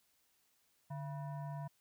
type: tone with frequency modulation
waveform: sine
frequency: 146.83 Hz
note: D3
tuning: in tune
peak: -40 dBFS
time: 0.9-1.68 s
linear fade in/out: 10 ms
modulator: 825 Hz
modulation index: 0.65
effects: white hiss -75 dBFS RMS until 1.8 s